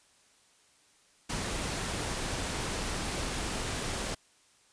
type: noise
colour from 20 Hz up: pink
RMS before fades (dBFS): -34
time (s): 1.29-4.15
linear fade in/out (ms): 10
effects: white hiss -64 dBFS RMS until 4.72 s + resampled to 22050 Hz